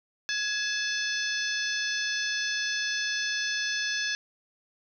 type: harmonic tone with a mistuned harmonic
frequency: 868 Hz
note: A5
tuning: 24 cents flat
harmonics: 2 / 3 / 4 / 5 / 6 / 7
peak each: -30 / -36 / -36 / -37 / -35 / -38 dBFS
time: 0.29-4.15 s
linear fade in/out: 0 ms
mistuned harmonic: 2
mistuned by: -61 cents
effects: none